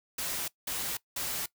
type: noise bursts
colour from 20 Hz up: white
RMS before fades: -34 dBFS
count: 3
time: 0.18-1.46 s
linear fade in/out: 5 ms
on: 300 ms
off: 190 ms
effects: noise-tail reverb RT60 0.1 s tail -20 dB re dry